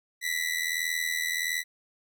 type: ring-modulated tone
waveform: sawtooth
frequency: 1975.5 Hz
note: B6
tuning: in tune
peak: -21 dBFS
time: 0.21-1.64 s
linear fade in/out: 50 ms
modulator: 40.7 Hz
effects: none